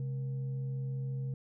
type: tone with frequency modulation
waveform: sine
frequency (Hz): 133.4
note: C3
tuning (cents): +34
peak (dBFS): -33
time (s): 0-1.34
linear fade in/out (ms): 2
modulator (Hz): 341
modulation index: 0.24
effects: none